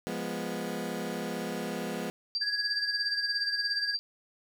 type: chord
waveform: 20% pulse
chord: F diminished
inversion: none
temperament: equal with one note detuned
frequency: 174.61 / 207.7 / 245.5 Hz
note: F3 / Ab3 / Cb4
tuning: 0 / 0 / -10 cents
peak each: -33 / -32 / -32 dBFS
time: 0.07-2.1 s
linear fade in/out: 0 ms
type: tone with tremolo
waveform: sine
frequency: 4699 Hz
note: D8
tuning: in tune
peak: -26 dBFS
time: 2.35-3.99 s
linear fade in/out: 0 ms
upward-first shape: sine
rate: 17 Hz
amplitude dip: 80%
type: tone with pitch glide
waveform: triangle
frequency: 1663 to 1650.6 Hz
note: G#6 to G#6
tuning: +2 to -11 cents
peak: -31 dBFS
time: 2.41-3.95 s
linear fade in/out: 10 ms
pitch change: -13 cents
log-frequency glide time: 2.77-3.33 s
effects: none